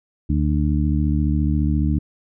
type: harmonic tone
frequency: 74.5 Hz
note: D2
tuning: 25 cents sharp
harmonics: 1 / 2 / 3 / 4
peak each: -19 / -22 / -24 / -25 dBFS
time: 0.29-1.99 s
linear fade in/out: 10 ms
effects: none